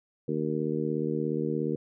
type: harmonic tone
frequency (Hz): 77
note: D#2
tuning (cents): -17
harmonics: 2 / 3 / 4 / 5 / 6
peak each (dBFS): -33 / -33 / -33 / -33 / -33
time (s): 0.28-1.76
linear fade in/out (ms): 5
effects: none